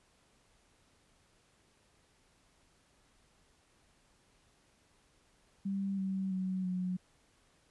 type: tone with pitch steps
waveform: sine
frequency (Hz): 196 / 191.41 / 186.93 / 182.56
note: G3 / G3 / F#3 / F#3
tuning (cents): 0 / -41 / +18 / -23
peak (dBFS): -32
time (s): 5.65-6.97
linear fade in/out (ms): 10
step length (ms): 330
effects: pink hiss -69 dBFS RMS until 7.7 s + resampled to 24000 Hz